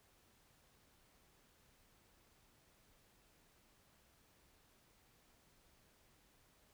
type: silence
effects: pink hiss -71 dBFS RMS until 6.73 s

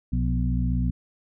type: harmonic tone with a mistuned harmonic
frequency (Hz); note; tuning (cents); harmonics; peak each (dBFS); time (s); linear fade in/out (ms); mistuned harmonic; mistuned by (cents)
61.74; B1; 0; 1 / 2 / 3 / 4; -24 / -27 / -29 / -30; 0.12-0.91; 10; 3; -62
effects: none

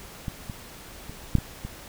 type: clicks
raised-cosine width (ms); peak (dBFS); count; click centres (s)
5; -18 / -21 / -27 / -6 / -16 / -21; 6; 0.282 / 0.498 / 1.096 / 1.353 / 1.385 / 1.65
effects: pink hiss -44 dBFS RMS until 1.88 s

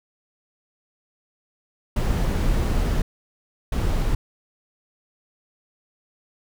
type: noise bursts at uneven times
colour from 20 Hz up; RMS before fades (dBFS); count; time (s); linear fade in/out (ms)
brown; -21; 2; 1.96-3.02 / 3.72-4.15; 5
effects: none

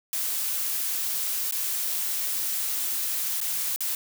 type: noise with dropouts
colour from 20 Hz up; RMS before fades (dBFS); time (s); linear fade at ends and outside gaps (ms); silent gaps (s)
blue; -28; 0.13-3.95; 1; 1.511-1.523 / 3.404-3.413 / 3.761-3.806
effects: none

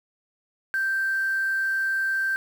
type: tone with quantisation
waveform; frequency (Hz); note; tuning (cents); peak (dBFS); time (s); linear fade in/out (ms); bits
sine; 1567; G6; -1; -22; 0.74-2.36; 0; 7
effects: none

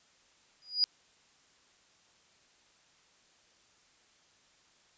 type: tone with exponential growth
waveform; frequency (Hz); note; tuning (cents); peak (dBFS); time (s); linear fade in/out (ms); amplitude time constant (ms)
sine; 4900; D#8; -27; -20; 0.62-0.84; 0; 46
effects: white hiss -65 dBFS RMS until 4.97 s + resampled to 16000 Hz

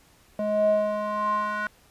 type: tone with band-pass filter sweep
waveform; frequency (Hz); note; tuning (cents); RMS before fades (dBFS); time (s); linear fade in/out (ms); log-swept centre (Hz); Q
square; 210.2; G#3; +21; -25; 0.39-1.67; 2; 500 to 1400; 6.1
effects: pink hiss -58 dBFS RMS until 1.9 s + resampled to 32000 Hz

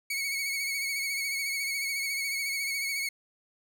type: tone with vibrato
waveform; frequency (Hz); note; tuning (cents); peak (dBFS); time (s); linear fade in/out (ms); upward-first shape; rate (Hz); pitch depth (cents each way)
sawtooth; 2217; C#7; 0; -26; 0.1-3.09; 5; sine; 14; 41
effects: none

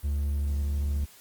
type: tone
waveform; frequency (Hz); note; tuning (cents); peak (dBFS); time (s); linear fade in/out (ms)
triangle; 71.8; D2; -39; -23; 0.03-1.06; 20
effects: white hiss -53 dBFS RMS until 1.2 s + Opus 32 kbps

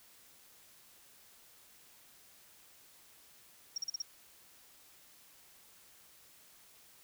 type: tone bursts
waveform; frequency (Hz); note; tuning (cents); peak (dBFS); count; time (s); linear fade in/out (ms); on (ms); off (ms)
sine; 5588; F8; 0; -33; 5; 3.76-4.02; 5; 20; 40
effects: white hiss -61 dBFS RMS until 7.03 s

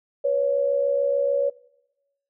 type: tone pair together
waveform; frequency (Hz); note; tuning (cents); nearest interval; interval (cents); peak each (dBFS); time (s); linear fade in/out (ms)
sine; 493.3 / 560.1; B4 / C#5; -2 / +18; major second; 220; -25 / -20; 0.24-1.5; 10
effects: noise-tail reverb RT60 0.9 s tail -22 dB re dry

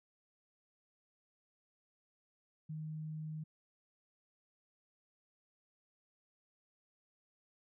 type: tone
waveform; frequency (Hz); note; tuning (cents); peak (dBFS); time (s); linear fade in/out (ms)
sine; 155.56; D#3; 0; -40; 2.69-3.44; 10
effects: none

